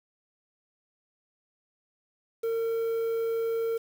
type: tone with quantisation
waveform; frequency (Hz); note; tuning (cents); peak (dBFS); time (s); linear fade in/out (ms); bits
triangle; 456.1; A#4; -38; -24; 2.43-3.78; 10; 8
effects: none